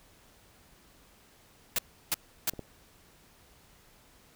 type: noise bursts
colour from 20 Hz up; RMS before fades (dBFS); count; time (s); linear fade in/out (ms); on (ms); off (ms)
white; -28; 3; 1.76-2.498; 2; 26; 330
type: clicks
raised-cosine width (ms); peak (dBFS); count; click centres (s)
2; -30 / -25; 2; 2.536 / 2.593
effects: pink hiss -60 dBFS RMS until 4.35 s